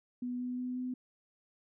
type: tone with pitch steps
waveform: sine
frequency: 246.9 / 248.8 / 250.6 / 252.5 Hz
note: B3 / B3 / B3 / B3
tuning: 0 / +13 / +25 / +39 cents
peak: -34 dBFS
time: 0.22-0.94 s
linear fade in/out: 5 ms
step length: 180 ms
effects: none